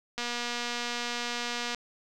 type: click train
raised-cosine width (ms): 0.2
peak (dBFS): -16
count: 377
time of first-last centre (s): 0.18-1.747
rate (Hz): 240
effects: none